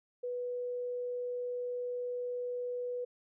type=tone; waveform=sine; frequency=491.7 Hz; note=B4; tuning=8 cents flat; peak=-34 dBFS; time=0.23-3.05 s; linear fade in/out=10 ms; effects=none